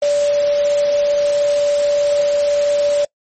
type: tone in noise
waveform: sine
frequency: 580 Hz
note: D5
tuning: 22 cents flat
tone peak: -12 dBFS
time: 0.02-3.05 s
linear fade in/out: 5 ms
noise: white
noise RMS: -28 dBFS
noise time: 0.02-3.05 s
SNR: +13 dB
effects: noise-tail reverb RT60 0.1 s tail -25 dB re dry + MP3 32 kbps